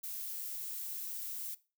violet noise, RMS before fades -41 dBFS, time 0.03-1.55 s, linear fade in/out 10 ms, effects noise-tail reverb RT60 0.3 s tail -18 dB re dry

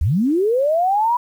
sine linear sweep, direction up, 61.3 to 987 Hz, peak -14 dBFS, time 0.01-1.17 s, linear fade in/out 5 ms, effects 8-bit

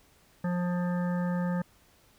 harmonic tone, 177.1 Hz, F3, 24 cents sharp, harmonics 1 / 3 / 5 / 7 / 9 / 10, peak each -27 / -37 / -41 / -44 / -46 / -47 dBFS, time 0.44-1.62 s, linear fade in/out 5 ms, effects pink hiss -62 dBFS RMS until 2.18 s

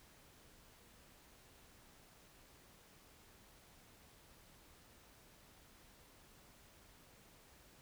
silence, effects pink hiss -64 dBFS RMS until 7.81 s

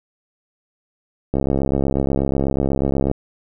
click train, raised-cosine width 2 ms, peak -6 dBFS, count 122, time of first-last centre 1.34-3.114 s, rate 68.2 Hz, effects none

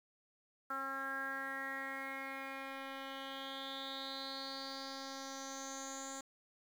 10% pulse tone with low-pass filter sweep, 270 Hz, C#4, 45 cents flat, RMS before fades -44 dBFS, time 0.7-6.21 s, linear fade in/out 5 ms, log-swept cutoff 1400 to 7500 Hz, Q 7.4, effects 10-bit

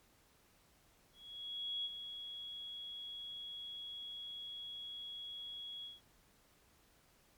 sine tone with ADSR envelope, 3335 Hz, G#7, 7 cents sharp, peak -36 dBFS, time 1.13-6.01 s, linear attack 720 ms, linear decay 34 ms, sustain -8 dB, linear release 170 ms, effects pink hiss -69 dBFS RMS until 7.37 s + MP3 96 kbps

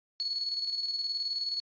sine tone with tremolo, 4386 Hz, C#8, 19 cents flat, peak -28 dBFS, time 0.2-1.6 s, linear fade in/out 0 ms, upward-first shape square, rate 19 Hz, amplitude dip 45%, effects resampled to 11025 Hz

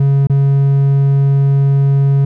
triangle tone with dropouts, 138.59 Hz, C#3, in tune, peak -6 dBFS, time 0-2.25 s, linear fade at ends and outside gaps 5 ms, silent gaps 0.271-0.297 s, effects none

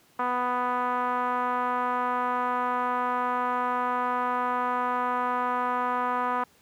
5% pulse tone with low-pass filter, 247.8 Hz, B3, 6 cents sharp, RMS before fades -27 dBFS, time 0.19-6.44 s, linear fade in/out 5 ms, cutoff 1100 Hz, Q 3.1, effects pink hiss -60 dBFS RMS until 6.61 s + high-pass 100 Hz 12 dB/octave

